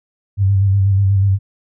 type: tone with vibrato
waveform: sine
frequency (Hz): 98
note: G2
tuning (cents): 0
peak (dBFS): -10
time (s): 0.37-1.39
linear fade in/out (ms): 50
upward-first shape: square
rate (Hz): 8.2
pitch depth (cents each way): 33
effects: none